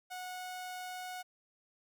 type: tone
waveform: sawtooth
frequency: 733 Hz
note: F#5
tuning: 16 cents flat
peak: -37 dBFS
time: 0.1-1.23 s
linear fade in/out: 20 ms
effects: none